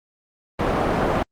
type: low-pass noise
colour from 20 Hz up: white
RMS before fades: -21 dBFS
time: 0.59-1.23 s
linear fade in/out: 5 ms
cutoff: 850 Hz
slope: 12 dB/octave
effects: Opus 24 kbps